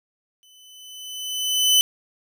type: tone with exponential growth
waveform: sawtooth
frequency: 3016 Hz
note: F#7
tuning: 32 cents sharp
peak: -9 dBFS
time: 0.43-1.81 s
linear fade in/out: 0 ms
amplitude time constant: 300 ms
effects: none